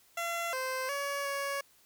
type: tone with pitch steps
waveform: 15% pulse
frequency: 681 / 519 / 564 / 559 Hz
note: F5 / C5 / C#5 / C#5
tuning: -44 / -14 / +30 / +14 cents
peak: -26 dBFS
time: 0.17-1.61 s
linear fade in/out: 5 ms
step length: 360 ms
effects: white hiss -64 dBFS RMS until 1.85 s